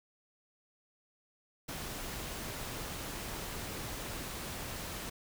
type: noise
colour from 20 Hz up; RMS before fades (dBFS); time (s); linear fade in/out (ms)
pink; -41; 1.68-5.1; 10
effects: none